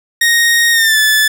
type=tone with pitch glide; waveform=sawtooth; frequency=1864.7 to 1739.8 Hz; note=A#6 to A6; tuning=0 to -20 cents; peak=-5 dBFS; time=0.21-1.28 s; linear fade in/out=5 ms; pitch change=-120 cents; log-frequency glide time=0.72-0.98 s; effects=none